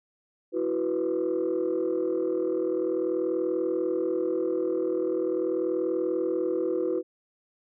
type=chord; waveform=sine; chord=E suspended second; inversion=none; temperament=equal; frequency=329.6 / 370 / 493.9 Hz; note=E4 / F#4 / B4; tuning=0 / 0 / 0 cents; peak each=-28 / -27 / -28 dBFS; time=0.52-7.03 s; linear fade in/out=50 ms; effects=tanh soft clip ceiling -19 dBFS